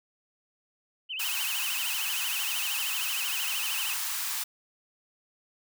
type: tone with vibrato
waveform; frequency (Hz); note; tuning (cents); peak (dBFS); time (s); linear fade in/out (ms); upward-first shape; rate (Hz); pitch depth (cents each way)
sine; 2794; F7; 0; -32; 1.09-3.95; 20; sine; 13; 180
type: high-pass noise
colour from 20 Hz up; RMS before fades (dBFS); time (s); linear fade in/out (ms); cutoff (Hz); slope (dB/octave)
white; -32; 1.19-4.44; 10; 810; 48
effects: none